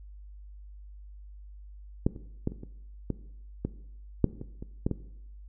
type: clicks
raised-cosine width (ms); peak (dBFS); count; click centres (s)
3; -10 / -29 / -14 / -29 / -27 / -16 / -16 / -7 / -24 / -26 / -13 / -16; 12; 2.065 / 2.162 / 2.474 / 2.52 / 2.634 / 3.103 / 3.65 / 4.243 / 4.414 / 4.625 / 4.865 / 4.913
effects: noise-tail reverb RT60 0.8 s tail -17 dB re dry + added 50 Hz sine -44 dBFS peak until 5.48 s